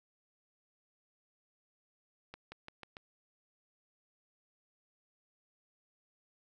accelerating click train, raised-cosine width 0.3 ms, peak -30 dBFS, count 5, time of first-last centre 2.34-2.969 s, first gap 180 ms, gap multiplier 0.91, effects none

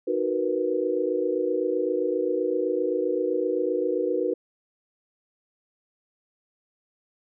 sine chord, B major seventh, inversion first, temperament equal, 311.1 / 370 / 466.2 / 493.9 Hz, D#4 / F#4 / A#4 / B4, 0 / 0 / 0 / 0 cents, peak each -30 / -27 / -29 / -27 dBFS, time 0.07-4.34 s, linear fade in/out 10 ms, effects none

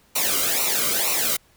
white noise with flanger, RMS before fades -22 dBFS, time 0.15-1.37 s, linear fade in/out 10 ms, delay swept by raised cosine 0.6 to 1.17 ms, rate 2.1 Hz, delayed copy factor -0.8, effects pink hiss -58 dBFS RMS until 1.56 s

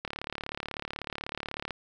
click train, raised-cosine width 0.3 ms, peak -18 dBFS, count 61, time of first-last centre 0.05-1.707 s, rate 36.2 Hz, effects none

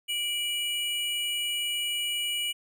square tone pair together, 2349 / 2919 Hz, D7 / F#7, 0 / -24 cents, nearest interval major third, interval 376 cents, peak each -36 / -29 dBFS, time 0.08-2.53 s, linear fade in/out 20 ms, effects none

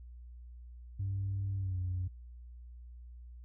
sine tone with pitch glide, 98 to 90.91 Hz, G2 to F#2, 0 to -30 cents, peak -31 dBFS, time 0.99-2.08 s, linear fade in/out 10 ms, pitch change -130 cents, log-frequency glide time 1.57-1.78 s, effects tanh soft clip ceiling -29 dBFS + added 60 Hz sine -47 dBFS peak until 3.44 s

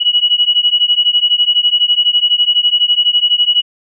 sine beating tone pair, 2917 / 2929 Hz, F#7 / F#7, -25 / -18 cents, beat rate 12 Hz, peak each -12 dBFS, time 0-3.62 s, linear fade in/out 20 ms, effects none

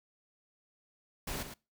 pink noise with echo, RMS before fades -38 dBFS, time 1.27-1.43 s, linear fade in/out 5 ms, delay 110 ms, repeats 1, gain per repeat -8 dB, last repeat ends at 1.54 s, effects noise-tail reverb RT60 0.3 s tail -24 dB re dry

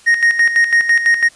triangle tone with tremolo, 1864.7 Hz, A#6, in tune, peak -6 dBFS, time 0.06-1.29 s, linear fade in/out 20 ms, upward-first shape square, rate 6 Hz, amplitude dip 65%, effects white hiss -45 dBFS RMS until 1.35 s + resampled to 22050 Hz

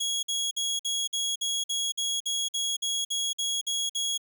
25% pulse tone bursts, 3322 Hz, G#7, in tune, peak -23 dBFS, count 15, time 0-4.178 s, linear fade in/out 10 ms, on 230 ms, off 52 ms, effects none

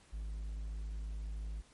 triangle tone, 52.9 Hz, G#1, 33 cents sharp, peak -36 dBFS, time 0.12-1.62 s, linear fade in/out 20 ms, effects pink hiss -64 dBFS RMS until 1.73 s + MP3 48 kbps

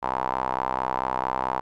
sawtooth tone with band-pass filter, 64.5 Hz, C2, 24 cents flat, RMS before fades -27 dBFS, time 0.02-1.61 s, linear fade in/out 20 ms, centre 930 Hz, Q 4.7, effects none

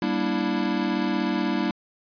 square chord, E half-diminished seventh, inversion first, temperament equal with one note detuned, 196 / 237 / 293.7 / 329.6 Hz, G3 / Bb3 / D4 / E4, 0 / +29 / 0 / 0 cents, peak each -29 dBFS, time 0.02-1.71 s, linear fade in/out 2 ms, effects resampled to 11025 Hz

